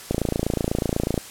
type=click train; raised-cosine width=2 ms; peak=-8 dBFS; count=31; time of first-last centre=0.11-1.178 s; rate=28.1 Hz; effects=white hiss -40 dBFS RMS until 1.3 s + low-pass 12000 Hz 12 dB/octave

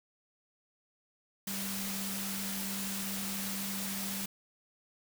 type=tone in noise; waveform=sine; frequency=196 Hz; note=G3; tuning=in tune; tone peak=-39 dBFS; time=1.47-4.26 s; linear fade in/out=5 ms; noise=white; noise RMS=-38 dBFS; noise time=1.47-4.26 s; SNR=-4 dB; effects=none

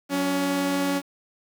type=tone pair together; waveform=sawtooth; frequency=183 / 281 Hz; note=F#3 / C#4; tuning=-19 / +24 cents; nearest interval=perfect fifth; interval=743 cents; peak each=-27 / -19 dBFS; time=0.09-1.02 s; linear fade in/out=50 ms; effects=8-bit

